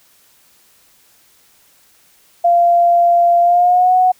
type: tone with pitch glide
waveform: sine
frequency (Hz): 692 to 737.4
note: F5 to F#5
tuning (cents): -16 to -6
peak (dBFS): -8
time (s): 2.44-4.12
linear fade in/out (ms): 10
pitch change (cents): +110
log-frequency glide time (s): 3.41-3.94
effects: white hiss -52 dBFS RMS until 4.19 s